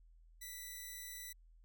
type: tone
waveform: 5% pulse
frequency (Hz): 1975.5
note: B6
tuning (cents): 0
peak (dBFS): -36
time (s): 0.41-1.33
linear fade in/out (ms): 10
effects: added 41 Hz sine -60 dBFS peak until 1.64 s